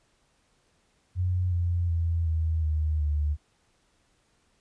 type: tone with pitch steps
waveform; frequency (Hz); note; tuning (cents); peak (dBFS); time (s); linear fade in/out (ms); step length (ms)
sine; 90.6 / 87.06 / 83.66 / 80.39 / 77.25 / 74.23; F#2 / F2 / E2 / E2 / D#2 / D2; -36 / -5 / +26 / -43 / -12 / +19; -23; 1.15-3.37; 50; 370
effects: pink hiss -68 dBFS RMS until 4.6 s + resampled to 22050 Hz